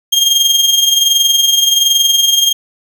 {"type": "tone with amplitude modulation", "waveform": "30% pulse", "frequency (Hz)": 3221, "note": "G7", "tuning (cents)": 46, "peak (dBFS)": -3, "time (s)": [0.12, 2.53], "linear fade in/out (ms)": 10, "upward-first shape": "sine", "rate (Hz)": 21.3, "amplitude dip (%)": 55, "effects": []}